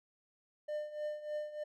triangle tone with tremolo, 601 Hz, D5, 40 cents sharp, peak -32 dBFS, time 0.68-1.64 s, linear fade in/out 10 ms, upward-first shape triangle, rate 3.3 Hz, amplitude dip 80%, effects none

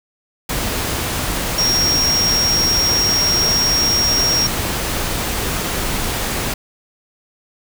sine tone in noise, 5588 Hz, F8, in tune, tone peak -14 dBFS, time 1.58-4.47 s, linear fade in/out 5 ms, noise pink, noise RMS -21 dBFS, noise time 0.49-6.54 s, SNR +4 dB, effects none

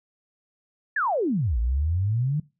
sine exponential two-way sweep, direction down then up, 1808 to 54.4 to 156.2 Hz, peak -21 dBFS, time 0.96-2.4 s, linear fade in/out 5 ms, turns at 1.58 s, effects noise-tail reverb RT60 0.3 s tail -22 dB re dry

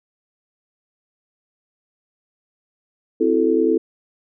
sine chord, F# half-diminished seventh, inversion second, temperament equal with one note detuned, 260 / 329.6 / 370 / 440 Hz, C4 / E4 / F#4 / A4, -11 / 0 / 0 / 0 cents, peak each -22 / -18 / -24 / -18 dBFS, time 3.2-3.78 s, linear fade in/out 10 ms, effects none

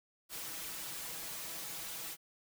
white noise with comb filter, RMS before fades -43 dBFS, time 0.29-2.17 s, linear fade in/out 50 ms, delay 6.1 ms, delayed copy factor +1, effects none

